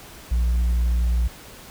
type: tone with tanh clipping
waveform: sine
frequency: 59.3 Hz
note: A#1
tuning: 30 cents sharp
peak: -18 dBFS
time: 0.31-1.28 s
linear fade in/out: 10 ms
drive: 2 dB
effects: pink hiss -43 dBFS RMS until 1.7 s